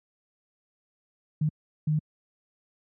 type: tone bursts at uneven times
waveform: sine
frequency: 153.1 Hz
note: D#3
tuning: 28 cents flat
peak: -21 dBFS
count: 2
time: 1.41-1.49 / 1.87-1.99 s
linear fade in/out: 5 ms
effects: high-pass 100 Hz 12 dB/octave